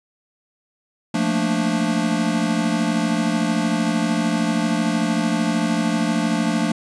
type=chord; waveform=square; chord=Bb major seventh; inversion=second; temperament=equal; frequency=174.61 / 220 / 233.1 / 293.7 Hz; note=F3 / A3 / Bb3 / D4; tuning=0 / 0 / 0 / 0 cents; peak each=-25 / -23 / -26 / -25 dBFS; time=1.14-6.72 s; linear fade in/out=5 ms; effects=resampled to 22050 Hz + 9-bit